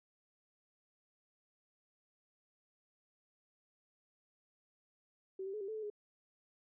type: tone with pitch steps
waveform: sine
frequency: 381.7 / 388.9 / 426.2 / 391.3 / 437.3 / 433.6 / 416.2 Hz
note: G4 / G4 / G#4 / G4 / A4 / A4 / G#4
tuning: -46 / -14 / +45 / -3 / -11 / -25 / +4 cents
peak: -39 dBFS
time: 5.39-5.901 s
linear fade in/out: 5 ms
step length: 73 ms
effects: none